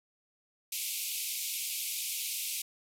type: band-pass noise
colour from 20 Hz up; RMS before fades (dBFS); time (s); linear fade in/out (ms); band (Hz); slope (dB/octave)
white; -36; 0.72-2.62; 5; 2200 to 15000; 96
effects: none